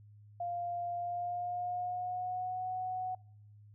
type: tone with pitch glide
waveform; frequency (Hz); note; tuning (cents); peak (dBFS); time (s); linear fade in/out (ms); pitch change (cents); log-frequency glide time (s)
sine; 698.5 to 740; F5 to F#5; 0 to 0; -34; 0.4-3.15; 5; +100; 0.96-2.68
effects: noise-tail reverb RT60 0.7 s tail -25 dB re dry + added 104 Hz sine -54 dBFS peak until 3.74 s